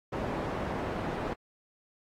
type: low-pass noise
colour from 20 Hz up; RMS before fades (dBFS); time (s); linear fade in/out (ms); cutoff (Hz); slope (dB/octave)
white; -34; 0.12-1.34; 10; 750; 12
effects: AAC 48 kbps